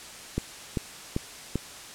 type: click train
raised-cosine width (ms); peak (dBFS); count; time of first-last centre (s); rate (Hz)
3; -13; 4; 0.38-1.556; 2.55
effects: white hiss -43 dBFS RMS until 1.94 s + low-pass 9000 Hz 12 dB/octave